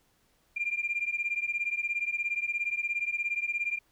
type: beating tone pair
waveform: sine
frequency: 2385 / 2402 Hz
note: D7 / D7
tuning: +26 / +38 cents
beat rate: 17 Hz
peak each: -31 dBFS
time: 0.56-3.79 s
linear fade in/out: 10 ms
effects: tanh soft clip ceiling -21 dBFS + pink hiss -69 dBFS RMS until 3.91 s